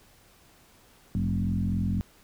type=tone with frequency modulation; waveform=sine; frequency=143.8 Hz; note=D3; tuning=36 cents flat; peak=-24 dBFS; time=1.15-2.01 s; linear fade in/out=0 ms; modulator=43.8 Hz; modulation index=2.1; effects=pink hiss -58 dBFS RMS until 2.23 s